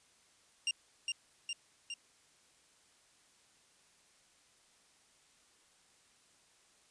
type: tone with echo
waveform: sawtooth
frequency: 2794 Hz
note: F7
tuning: in tune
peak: -27 dBFS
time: 0.67-0.71 s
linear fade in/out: 2 ms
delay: 410 ms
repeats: 3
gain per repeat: -3 dB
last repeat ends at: 1.94 s
effects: white hiss -67 dBFS RMS until 6.9 s + resampled to 22050 Hz